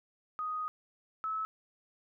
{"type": "tone pair in turn", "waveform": "sine", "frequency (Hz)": [1247, 1298.6], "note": ["D#6", "E6"], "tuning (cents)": [3, -26], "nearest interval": "minor second", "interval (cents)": 71, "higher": "second", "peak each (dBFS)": [-33, -32], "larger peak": "second", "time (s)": [[0.39, 0.68], [1.24, 1.45]], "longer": "first", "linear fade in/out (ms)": 0, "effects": []}